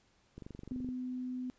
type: click train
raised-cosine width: 3 ms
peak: -33 dBFS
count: 13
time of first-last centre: 0.38-0.888 s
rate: 23.6 Hz
type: tone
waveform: sine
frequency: 252.7 Hz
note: B3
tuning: 40 cents sharp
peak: -36 dBFS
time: 0.71-1.5 s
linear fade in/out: 0 ms
effects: pink hiss -70 dBFS RMS until 1.58 s + resampled to 16000 Hz